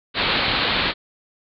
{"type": "low-pass noise", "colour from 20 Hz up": "white", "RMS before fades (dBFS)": -21, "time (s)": [0.14, 0.94], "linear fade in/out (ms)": 50, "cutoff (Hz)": 4400, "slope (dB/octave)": 96, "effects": []}